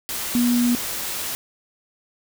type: tone in noise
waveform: sine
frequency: 242 Hz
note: B3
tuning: 35 cents flat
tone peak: -16 dBFS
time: 0.35-0.75 s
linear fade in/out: 0 ms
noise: white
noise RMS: -28 dBFS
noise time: 0.09-1.35 s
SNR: +9 dB
effects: none